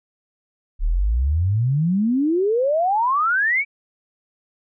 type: exponential sweep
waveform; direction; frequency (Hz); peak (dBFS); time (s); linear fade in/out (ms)
sine; up; 34.65 to 2341; -16; 0.79-3.65; 50
effects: none